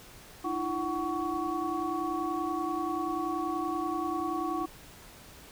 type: tone cluster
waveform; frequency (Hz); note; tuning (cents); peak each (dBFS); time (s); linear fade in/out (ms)
sine; 307.8 / 338.2 / 746 / 1121; D#4 / E4 / F#5 / C#6; -19 / +44 / +14 / +19; -35 / -34 / -36 / -34; 0.44-4.66; 10
effects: pink hiss -51 dBFS RMS until 5.51 s